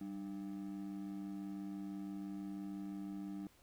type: ring-modulated tone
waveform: triangle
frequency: 246.9 Hz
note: B3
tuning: in tune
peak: -37 dBFS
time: 0.01-3.47 s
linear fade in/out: 2 ms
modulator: 53 Hz
effects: pink hiss -68 dBFS RMS until 3.62 s